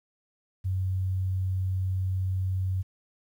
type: tone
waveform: sine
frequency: 93.7 Hz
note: F#2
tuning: 22 cents sharp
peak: -25 dBFS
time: 0.64-2.83 s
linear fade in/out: 20 ms
effects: 10-bit